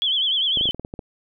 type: tone with vibrato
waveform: sine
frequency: 3236 Hz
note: G#7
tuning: 46 cents flat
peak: -18 dBFS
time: 0.02-0.71 s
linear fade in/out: 0 ms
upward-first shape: sine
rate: 10 Hz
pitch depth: 110 cents each way
type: clicks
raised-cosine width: 2 ms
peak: -18 dBFS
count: 9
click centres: 0.573 / 0.611 / 0.656 / 0.69 / 0.746 / 0.796 / 0.849 / 0.939 / 0.992 s
effects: none